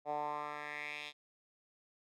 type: tone with band-pass filter sweep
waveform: 10% pulse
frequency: 148.3 Hz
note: D3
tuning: 17 cents sharp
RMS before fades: -41 dBFS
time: 0.05-1.13 s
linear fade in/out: 50 ms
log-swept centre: 680 to 3300 Hz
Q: 3.4
effects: none